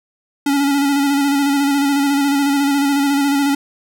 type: tone with vibrato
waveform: square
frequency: 281.1 Hz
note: C#4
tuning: 24 cents sharp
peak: -14 dBFS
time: 0.46-3.55 s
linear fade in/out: 5 ms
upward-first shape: square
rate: 14 Hz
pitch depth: 27 cents each way
effects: none